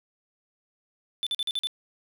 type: tone bursts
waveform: triangle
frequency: 3520 Hz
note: A7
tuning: in tune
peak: -24 dBFS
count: 6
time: 1.23-1.671 s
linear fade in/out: 0 ms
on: 36 ms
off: 45 ms
effects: none